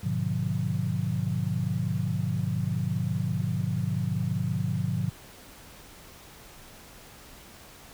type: chord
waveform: sine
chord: G# diminished seventh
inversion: none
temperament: just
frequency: 103.83 / 124.59 / 149.51 / 179.41 Hz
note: G#2 / B2 / D3 / F3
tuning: 0 / +16 / +31 / +47 cents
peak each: -31 dBFS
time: 0.03-5.1 s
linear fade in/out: 10 ms
effects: pink hiss -49 dBFS RMS until 7.93 s